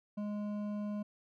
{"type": "tone with hard clipping", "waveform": "sine", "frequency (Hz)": 207.7, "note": "G#3", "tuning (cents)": 0, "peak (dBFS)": -37, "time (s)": [0.17, 1.03], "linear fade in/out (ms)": 10, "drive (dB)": 9, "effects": []}